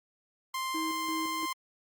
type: tone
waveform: sawtooth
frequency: 1048 Hz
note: C6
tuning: 2 cents sharp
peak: -28 dBFS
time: 0.54-1.53 s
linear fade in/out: 5 ms
type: tone with tremolo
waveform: triangle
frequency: 320.1 Hz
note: D#4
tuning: 49 cents sharp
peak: -31 dBFS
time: 0.74-1.46 s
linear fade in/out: 10 ms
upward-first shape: square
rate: 2.9 Hz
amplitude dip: 55%
effects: Opus 48 kbps